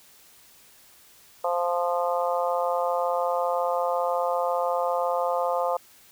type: harmonic tone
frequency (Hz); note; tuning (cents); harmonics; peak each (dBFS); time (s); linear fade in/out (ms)
174.5; F3; -1; 3 / 4 / 5 / 6 / 7; -26 / -28 / -30 / -32 / -33; 1.44-5.77; 5
effects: white hiss -54 dBFS RMS until 6.11 s